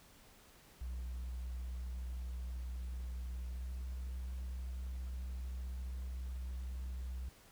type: tone with pitch glide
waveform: sine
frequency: 61.74 to 63.18 Hz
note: B1 to B1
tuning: 0 to +40 cents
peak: -37 dBFS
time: 0.81-7.29 s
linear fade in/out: 5 ms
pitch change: +40 cents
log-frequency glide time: 3.54-3.67 s
effects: tanh soft clip ceiling -38 dBFS + pink hiss -62 dBFS RMS until 7.51 s